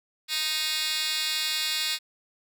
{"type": "tone with high-pass filter", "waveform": "10% pulse", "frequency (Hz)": 311.1, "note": "D#4", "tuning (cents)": 0, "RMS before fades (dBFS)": -28, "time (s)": [0.28, 1.99], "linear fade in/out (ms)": 50, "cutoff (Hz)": 3200, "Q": 6.9, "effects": []}